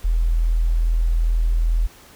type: tone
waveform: sine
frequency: 41.2 Hz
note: E1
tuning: in tune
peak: -15 dBFS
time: 0.04-1.87 s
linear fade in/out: 10 ms
effects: pink hiss -47 dBFS RMS until 2.15 s